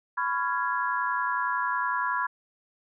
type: chord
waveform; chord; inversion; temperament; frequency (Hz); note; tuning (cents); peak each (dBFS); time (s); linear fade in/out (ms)
sine; C# dominant seventh; third; just; 997.9 / 1108.7 / 1385.9 / 1663.1; B5 / C#6 / E#6 / G#6; +18 / 0 / -14 / +2; -28 / -33 / -32 / -31; 0.17-2.27; 10
effects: none